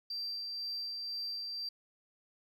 sine tone with tremolo, 4699 Hz, D8, in tune, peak -34 dBFS, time 0.1-1.69 s, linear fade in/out 5 ms, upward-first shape sine, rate 2 Hz, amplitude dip 30%, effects tanh soft clip ceiling -33 dBFS + 12-bit

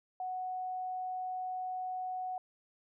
sine tone, 740 Hz, F#5, in tune, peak -35 dBFS, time 0.2-2.38 s, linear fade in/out 2 ms, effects none

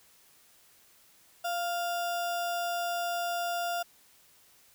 sine tone with sample-and-hold, 694 Hz, F5, 11 cents flat, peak -29 dBFS, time 1.44-3.83 s, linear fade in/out 10 ms, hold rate 2100 Hz, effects white hiss -61 dBFS RMS until 4.74 s

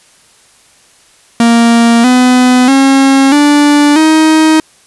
45% pulse tone with pitch steps, 233.1 / 251.3 / 270.9 / 292 / 314.8 Hz, A#3 / B3 / C#4 / D4 / D#4, 0 / +30 / -40 / -10 / +20 cents, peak -4 dBFS, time 1.4-4.6 s, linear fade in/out 2 ms, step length 640 ms, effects white hiss -45 dBFS RMS until 4.86 s + resampled to 24000 Hz

